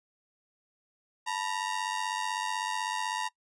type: ring-modulated tone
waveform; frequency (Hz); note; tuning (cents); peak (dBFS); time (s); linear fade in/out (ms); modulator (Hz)
sawtooth; 932.3; A#5; 0; -24; 1.26-3.29; 20; 48
effects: noise-tail reverb RT60 0.1 s tail -22 dB re dry + resampled to 22050 Hz